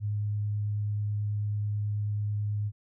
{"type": "tone with vibrato", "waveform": "sine", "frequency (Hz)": 104.1, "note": "G#2", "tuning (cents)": 5, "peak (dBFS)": -27, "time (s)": [0, 2.72], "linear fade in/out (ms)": 50, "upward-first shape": "triangle", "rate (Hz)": 9.2, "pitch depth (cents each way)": 8, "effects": []}